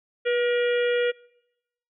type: harmonic tone with a mistuned harmonic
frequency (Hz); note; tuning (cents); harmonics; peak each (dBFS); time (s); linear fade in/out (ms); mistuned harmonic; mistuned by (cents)
476.5; A#4; +38; 1 / 3 / 4 / 5 / 6 / 7; -21 / -31 / -33 / -35 / -37 / -38; 0.25-1.12; 20; 1; +31
effects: noise-tail reverb RT60 0.9 s tail -25 dB re dry